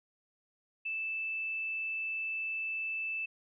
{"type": "tone", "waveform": "sine", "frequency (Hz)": 2637, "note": "E7", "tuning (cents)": 0, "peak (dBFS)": -33, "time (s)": [0.85, 3.26], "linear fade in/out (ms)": 10, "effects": []}